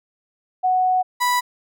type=tone pair in turn; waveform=sine / 35% pulse; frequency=740 / 985 Hz; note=F#5 / B5; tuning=0 / -5 cents; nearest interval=perfect fourth; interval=495 cents; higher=second; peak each=-15 / -15 dBFS; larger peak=neither; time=0.63-1.03 / 1.2-1.41 s; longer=first; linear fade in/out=20 ms; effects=none